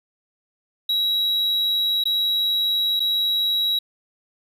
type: tone with dropouts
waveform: triangle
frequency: 3872 Hz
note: B7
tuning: 35 cents flat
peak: -17 dBFS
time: 0.89-3.79 s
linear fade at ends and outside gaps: 5 ms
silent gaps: 2.039-2.054 / 2.996-3.002 s
effects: none